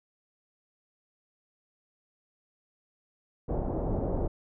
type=low-pass noise; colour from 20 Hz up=pink; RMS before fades=-30 dBFS; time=3.48-4.28 s; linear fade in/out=10 ms; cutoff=720 Hz; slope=24 dB/octave; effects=none